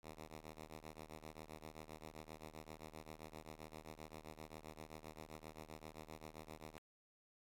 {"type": "ring-modulated tone", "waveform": "5% pulse", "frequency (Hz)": 77.78, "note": "D#2", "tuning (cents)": 0, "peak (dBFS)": -38, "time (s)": [0.03, 6.78], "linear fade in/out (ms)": 0, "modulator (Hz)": 42.7, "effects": ["AAC 64 kbps"]}